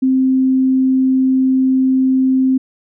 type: tone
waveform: sine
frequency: 261.6 Hz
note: C4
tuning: in tune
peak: -10 dBFS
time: 0.02-2.58 s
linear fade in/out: 10 ms
effects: none